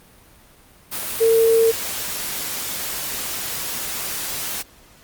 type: tone in noise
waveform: sine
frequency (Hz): 453.6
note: A#4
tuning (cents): -47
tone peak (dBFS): -12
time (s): 1.2-1.72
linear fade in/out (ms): 20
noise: white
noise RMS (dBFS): -27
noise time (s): 0.91-4.63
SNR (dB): +12
effects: pink hiss -50 dBFS RMS until 5.03 s + Opus 32 kbps